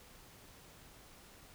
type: silence
effects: pink hiss -58 dBFS RMS until 1.54 s